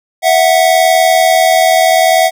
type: tone pair together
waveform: square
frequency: 657.5 / 738 Hz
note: E5 / F#5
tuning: -5 / -5 cents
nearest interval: major second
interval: 200 cents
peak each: -10 dBFS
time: 0.22-2.31 s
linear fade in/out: 50 ms
effects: none